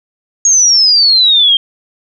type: exponential sweep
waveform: sine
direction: down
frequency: 6640 to 3162 Hz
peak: -5 dBFS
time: 0.45-1.57 s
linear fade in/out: 2 ms
effects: none